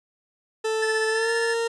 40% pulse tone with pitch glide, 440 to 461.1 Hz, A4 to A#4, 0 to -19 cents, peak -22 dBFS, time 0.64-1.68 s, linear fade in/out 10 ms, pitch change +81 cents, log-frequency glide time 1.09-1.32 s
square tone with tremolo, 1744 Hz, A6, 16 cents flat, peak -25 dBFS, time 0.82-1.54 s, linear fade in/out 5 ms, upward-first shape triangle, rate 15 Hz, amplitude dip 45%
effects resampled to 22050 Hz

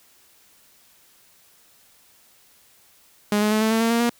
sawtooth tone with pitch steps, 207.7 / 211.7 / 215.8 / 219.9 / 224.2 / 228.5 / 232.9 / 237.3 Hz, G#3 / G#3 / A3 / A3 / A3 / A#3 / A#3 / A#3, 0 / +33 / -33 / -1 / +33 / -34 / -1 / +31 cents, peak -14 dBFS, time 3.32-4.096 s, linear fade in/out 2 ms, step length 97 ms, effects white hiss -56 dBFS RMS until 4.19 s

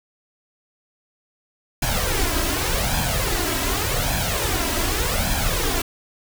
pink noise with flanger, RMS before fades -22 dBFS, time 1.82-5.82 s, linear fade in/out 5 ms, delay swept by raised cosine 1.2 to 3.1 ms, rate 0.86 Hz, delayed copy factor +0.65, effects none

